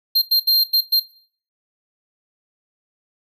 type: tone bursts at uneven times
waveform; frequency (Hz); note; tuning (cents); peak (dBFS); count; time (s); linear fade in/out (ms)
square; 4186; C8; 0; -13; 5; 0.15-0.22 / 0.31-0.4 / 0.47-0.64 / 0.73-0.81 / 0.92-1; 10
effects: noise-tail reverb RT60 0.5 s tail -18 dB re dry